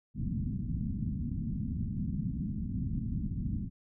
white low-pass noise, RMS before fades -34 dBFS, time 0.14-3.7 s, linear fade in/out 50 ms, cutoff 240 Hz, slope 48 dB/octave, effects none

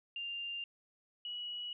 sine tone pair in turn, 2794 / 2924 Hz, F7 / F#7, 0 / -21 cents, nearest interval minor second, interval 79 cents, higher second, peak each -38 / -39 dBFS, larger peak first, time 0.16-0.64 / 1.25-1.73 s, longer neither, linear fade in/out 2 ms, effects none

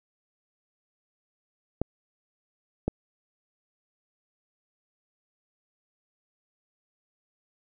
clicks, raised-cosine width 2 ms, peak -12 dBFS, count 2, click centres 1.816 / 2.88 s, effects none

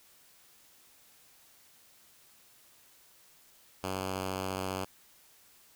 5% pulse tone with vibrato, 94.6 Hz, F#2, 39 cents sharp, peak -22 dBFS, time 3.83-4.85 s, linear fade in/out 10 ms, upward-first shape sine, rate 15 Hz, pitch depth 8 cents each way, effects white hiss -61 dBFS RMS until 5.75 s

